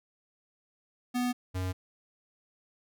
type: tone pair in turn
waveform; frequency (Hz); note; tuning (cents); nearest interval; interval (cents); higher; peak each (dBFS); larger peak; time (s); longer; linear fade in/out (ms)
square; 246.9 / 92.48; B3 / F#2; 0 / 0; octave + perfect fourth; 1700; first; -28 / -31; first; 1.14-1.33 / 1.54-1.73; neither; 20
effects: none